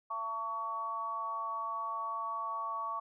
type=harmonic tone; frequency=225.2 Hz; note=A3; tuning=40 cents sharp; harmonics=3 / 4 / 5; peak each=-46 / -42 / -35 dBFS; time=0.1-3 s; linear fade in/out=10 ms; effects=none